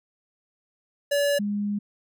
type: tone pair in turn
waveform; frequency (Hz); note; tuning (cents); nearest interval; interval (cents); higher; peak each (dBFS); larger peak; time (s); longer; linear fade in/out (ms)
square / sine; 572 / 205.2; D5 / G#3; -46 / -21; octave + tritone; 1775; first; -21 / -24; first; 1.11-1.39 / 1.39-1.79; second; 10
effects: none